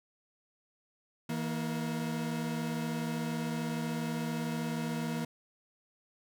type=tone pair together; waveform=40% pulse; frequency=161.9 / 234.9 Hz; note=E3 / A#3; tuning=-31 / +13 cents; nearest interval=tritone; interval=644 cents; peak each=-35 / -34 dBFS; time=1.29-5.25 s; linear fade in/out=5 ms; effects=none